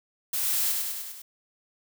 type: noise with echo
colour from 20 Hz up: blue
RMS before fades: -28 dBFS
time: 0.33-0.72 s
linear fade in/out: 5 ms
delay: 100 ms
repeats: 5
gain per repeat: -3 dB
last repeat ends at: 1.22 s
effects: none